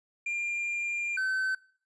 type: tone pair in turn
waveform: triangle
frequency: 2396 / 1531.3 Hz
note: D7 / G6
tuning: +34 / -41 cents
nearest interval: minor sixth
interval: 775 cents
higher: first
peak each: -28 / -25 dBFS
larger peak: second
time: 0.26-1.17 / 1.17-1.55 s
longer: first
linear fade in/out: 5 ms
effects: noise-tail reverb RT60 0.5 s tail -22 dB re dry + resampled to 24000 Hz